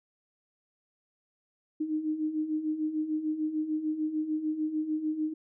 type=beating tone pair; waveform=sine; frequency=304.7 / 311.4 Hz; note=D#4 / D#4; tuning=-36 / +2 cents; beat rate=6.7 Hz; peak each=-35 / -29 dBFS; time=1.8-5.34 s; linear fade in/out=10 ms; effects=none